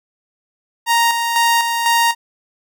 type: tone with tremolo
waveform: sawtooth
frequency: 932.3 Hz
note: A#5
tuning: in tune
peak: -8 dBFS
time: 0.86-2.15 s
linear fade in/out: 50 ms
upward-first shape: square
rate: 2 Hz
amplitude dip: 45%
effects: none